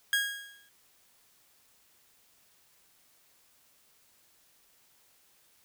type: tone with exponential decay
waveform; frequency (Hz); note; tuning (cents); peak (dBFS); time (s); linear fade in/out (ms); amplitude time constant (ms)
30% pulse; 1639; G#6; -23; -20; 0.13-0.69; 1; 120
effects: white hiss -65 dBFS RMS until 5.64 s